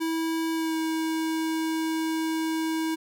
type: tone with pitch glide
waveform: square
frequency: 325.3 to 320.8 Hz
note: E4 to E4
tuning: -23 to -47 cents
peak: -26 dBFS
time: 0-2.96 s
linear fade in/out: 20 ms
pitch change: -24 cents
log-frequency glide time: 0.53-0.76 s
effects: none